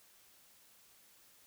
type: silence
effects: white hiss -64 dBFS RMS until 1.46 s